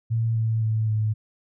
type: tone with pitch steps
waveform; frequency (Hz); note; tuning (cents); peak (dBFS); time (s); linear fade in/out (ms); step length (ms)
sine; 113.9 / 111.94 / 110.02 / 108.13; A#2 / A2 / A2 / A2; -40 / +30 / 0 / -30; -20; 0.1-1.14; 20; 260
effects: none